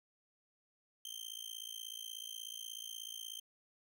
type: tone with amplitude modulation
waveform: sawtooth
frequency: 3136 Hz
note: G7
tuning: in tune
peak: -37 dBFS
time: 1.05-3.4 s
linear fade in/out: 2 ms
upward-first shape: sine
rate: 56.5 Hz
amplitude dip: 100%
effects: none